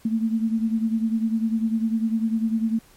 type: beating tone pair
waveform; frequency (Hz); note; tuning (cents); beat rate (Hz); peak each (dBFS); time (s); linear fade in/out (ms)
sine; 222.2 / 232.2; A3 / A#3; +17 / -7; 10; -21 / -26; 0.05-2.79; 5
effects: pink hiss -54 dBFS RMS until 2.96 s + MP3 64 kbps